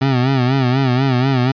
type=tone with vibrato; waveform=25% pulse; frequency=130 Hz; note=C3; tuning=11 cents flat; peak=-9 dBFS; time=0.01-1.52 s; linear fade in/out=10 ms; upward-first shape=sine; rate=4.1 Hz; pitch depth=100 cents each way; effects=resampled to 11025 Hz